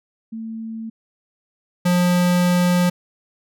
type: tone pair in turn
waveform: sine / square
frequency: 223.9 / 177.71 Hz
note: A3 / F3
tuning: +30 / +30 cents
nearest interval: major third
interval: 400 cents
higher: first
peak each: -27 / -15 dBFS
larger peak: second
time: 0.32-0.9 / 1.85-2.9 s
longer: second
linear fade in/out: 10 ms
effects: none